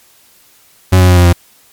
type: tone with pitch steps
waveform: 40% pulse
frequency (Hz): 92.5 / 91.12 / 89.76 / 88.42 / 87.11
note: F#2 / F#2 / F2 / F2 / F2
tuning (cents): 0 / -26 / +48 / +22 / -4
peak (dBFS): -3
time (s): 0.92-1.33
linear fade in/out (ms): 10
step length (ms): 82
effects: white hiss -47 dBFS RMS until 1.72 s + MP3 96 kbps